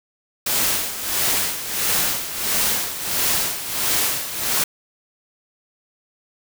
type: noise with tremolo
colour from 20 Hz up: white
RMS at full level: -19 dBFS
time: 0.46-4.64 s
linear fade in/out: 5 ms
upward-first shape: sine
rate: 1.5 Hz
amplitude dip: 70%
effects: none